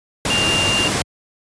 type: tone in noise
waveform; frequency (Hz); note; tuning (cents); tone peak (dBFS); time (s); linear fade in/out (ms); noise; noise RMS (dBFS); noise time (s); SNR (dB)
sine; 2794; F7; 0; -17; 0.3-0.88; 2; pink; -19; 0.25-1.02; -1
effects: high-pass 80 Hz 12 dB/octave + resampled to 22050 Hz